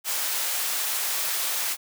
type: high-pass noise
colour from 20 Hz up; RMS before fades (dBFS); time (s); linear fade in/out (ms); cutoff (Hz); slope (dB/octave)
white; -27; 0.04-1.77; 50; 630; 12
effects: none